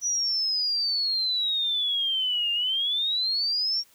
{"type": "exponential two-way sweep", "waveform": "sine", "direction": "down then up", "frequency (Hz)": [5920, 2794, 5610], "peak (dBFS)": -23, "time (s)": [0.01, 3.84], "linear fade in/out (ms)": 50, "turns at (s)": 2.52, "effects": ["white hiss -59 dBFS RMS until 3.94 s"]}